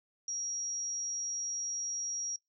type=tone; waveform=sine; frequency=5670 Hz; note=F8; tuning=25 cents sharp; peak=-34 dBFS; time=0.28-2.36 s; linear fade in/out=2 ms; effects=noise-tail reverb RT60 0.2 s tail -26 dB re dry